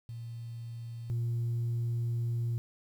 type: tone pair in turn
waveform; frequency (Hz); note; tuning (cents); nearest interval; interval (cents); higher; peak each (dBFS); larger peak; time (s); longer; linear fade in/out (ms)
sine; 116.54 / 117.62; A#2 / A#2; 0 / +16; unison; 16; second; -38 / -27; second; 0.09-1.1 / 1.1-2.58; second; 0
effects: tanh soft clip ceiling -27 dBFS + 10-bit